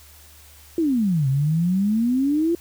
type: exponential two-way sweep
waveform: sine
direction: down then up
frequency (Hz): 347.6 to 130.81 to 347.6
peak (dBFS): -17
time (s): 0.78-2.55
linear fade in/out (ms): 2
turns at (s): 1.28
effects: added 74 Hz sine -49 dBFS peak until 2.6 s + white hiss -49 dBFS RMS until 2.6 s